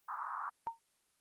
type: band-pass noise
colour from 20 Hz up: white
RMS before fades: -41 dBFS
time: 0.08-0.5 s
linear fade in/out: 10 ms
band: 920 to 1300 Hz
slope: 48 dB/octave
type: tone with exponential decay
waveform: sine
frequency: 917 Hz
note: A#5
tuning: 29 cents flat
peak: -30 dBFS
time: 0.67-0.79 s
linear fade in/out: 0 ms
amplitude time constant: 24 ms
effects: white hiss -75 dBFS RMS until 1.2 s + Opus 24 kbps